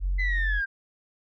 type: tone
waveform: sine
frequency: 46 Hz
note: F#1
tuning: 9 cents flat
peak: -22 dBFS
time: 0-0.62 s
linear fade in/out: 50 ms
type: linear sweep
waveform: sine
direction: down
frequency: 2042 to 1573 Hz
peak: -24 dBFS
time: 0.18-0.66 s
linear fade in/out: 20 ms
effects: tanh soft clip ceiling -19 dBFS